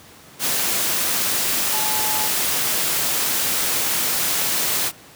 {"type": "tone in noise", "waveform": "sine", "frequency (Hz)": 860, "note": "A5", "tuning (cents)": -40, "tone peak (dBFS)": -27, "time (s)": [1.7, 2.3], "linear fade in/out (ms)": 50, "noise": "white", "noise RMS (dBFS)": -21, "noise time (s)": [0.39, 4.92], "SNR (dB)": -9, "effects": ["pink hiss -45 dBFS RMS until 5.15 s", "high-pass 100 Hz 12 dB/octave"]}